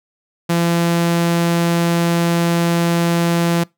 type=tone; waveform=sawtooth; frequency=170 Hz; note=F3; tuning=46 cents flat; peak=-10 dBFS; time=0.49-3.64 s; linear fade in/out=10 ms; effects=noise-tail reverb RT60 0.2 s tail -24 dB re dry